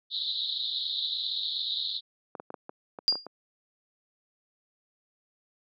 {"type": "band-pass noise", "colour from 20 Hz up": "white", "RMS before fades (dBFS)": -32, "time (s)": [0.1, 2.01], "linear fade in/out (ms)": 50, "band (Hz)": [3600, 4100], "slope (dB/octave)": 96}
{"type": "clicks", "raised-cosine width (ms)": 1, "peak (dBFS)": -24, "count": 9, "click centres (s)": [2.352, 2.399, 2.504, 2.542, 2.694, 2.988, 3.125, 3.155, 3.266]}
{"type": "tone with exponential decay", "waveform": "sine", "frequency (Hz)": 4815, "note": "D8", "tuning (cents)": 42, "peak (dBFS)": -16, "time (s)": [3.08, 3.26], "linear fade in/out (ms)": 0, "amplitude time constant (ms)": 39}
{"effects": ["high-pass 300 Hz 12 dB/octave"]}